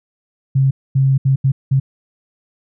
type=tone bursts at uneven times; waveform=sine; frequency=134.7 Hz; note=C#3; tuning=49 cents flat; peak=-10 dBFS; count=5; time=0.55-0.71 / 0.95-1.18 / 1.25-1.36 / 1.44-1.52 / 1.71-1.8 s; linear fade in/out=10 ms; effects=none